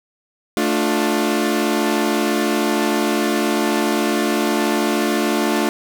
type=chord; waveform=sawtooth; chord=D minor; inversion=second; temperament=equal with one note detuned; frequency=220 / 293.7 / 353.9 Hz; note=A3 / D4 / F4; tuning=0 / 0 / +23 cents; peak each=-17 dBFS; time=0.57-5.69 s; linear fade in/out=0 ms; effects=none